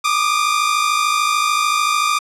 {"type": "tone pair together", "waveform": "sawtooth", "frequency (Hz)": [1175.5, 1229], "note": ["D6", "D#6"], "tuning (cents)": [1, -22], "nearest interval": "minor second", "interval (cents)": 77, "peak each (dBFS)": -14, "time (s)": [0.04, 2.19], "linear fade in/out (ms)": 10, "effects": ["low-pass 10000 Hz 12 dB/octave"]}